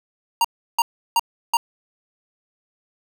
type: tone bursts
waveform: square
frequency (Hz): 932.3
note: A#5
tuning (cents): 0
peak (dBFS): -15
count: 4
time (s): 0.41-1.57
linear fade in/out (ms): 2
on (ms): 35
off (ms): 340
effects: none